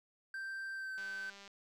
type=tone with pitch glide; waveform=triangle; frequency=1568 to 1538.4 Hz; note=G6 to G6; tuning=0 to -33 cents; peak=-38 dBFS; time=0.34-1.3 s; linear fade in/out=2 ms; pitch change=-33 cents; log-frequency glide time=0.74-0.96 s
type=click train; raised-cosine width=0.2 ms; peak=-37 dBFS; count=100; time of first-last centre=0.98-1.477 s; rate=199 Hz
effects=none